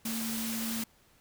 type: tone in noise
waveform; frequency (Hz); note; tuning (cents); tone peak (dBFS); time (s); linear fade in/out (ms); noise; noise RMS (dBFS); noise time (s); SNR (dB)
sine; 225.9; A3; +46; -34; 0.05-0.84; 5; white; -37; 0.05-0.84; 0
effects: pink hiss -64 dBFS RMS until 1.2 s